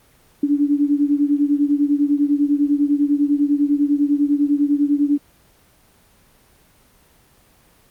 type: beating tone pair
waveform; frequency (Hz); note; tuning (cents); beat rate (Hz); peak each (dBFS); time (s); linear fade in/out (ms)
sine; 285.8 / 295.8; D4 / D4; -47 / +13; 10; -16 / -19; 0.43-5.18; 5
effects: pink hiss -54 dBFS RMS until 7.9 s + Opus 24 kbps

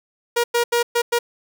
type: tone bursts at uneven times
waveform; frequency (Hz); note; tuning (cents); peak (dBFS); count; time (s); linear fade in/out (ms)
sawtooth; 474.8; A#4; +32; -12; 5; 0.36-0.44 / 0.54-0.64 / 0.72-0.83 / 0.95-1.02 / 1.12-1.19; 10
effects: none

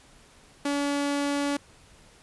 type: tone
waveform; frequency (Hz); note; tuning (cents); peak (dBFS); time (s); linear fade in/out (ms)
sawtooth; 285.1; C#4; +49; -21; 0.65-1.57; 5
effects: pink hiss -55 dBFS RMS until 2.22 s + resampled to 24000 Hz

